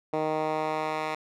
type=tone with band-pass filter sweep; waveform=10% pulse; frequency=155.56 Hz; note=D#3; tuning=in tune; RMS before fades=-29 dBFS; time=0.13-1.15 s; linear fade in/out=5 ms; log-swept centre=560 to 1500 Hz; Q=0.91; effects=none